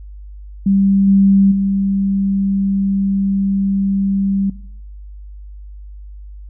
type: tone with level steps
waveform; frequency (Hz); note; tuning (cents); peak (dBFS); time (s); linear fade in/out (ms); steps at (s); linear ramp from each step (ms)
sine; 196; G3; 0; -10 / -8 / -14; 0.66-4.5; 5; 1.07 / 1.51; 10
effects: noise-tail reverb RT60 0.7 s tail -19 dB re dry + added 50 Hz sine -31 dBFS peak until 6.49 s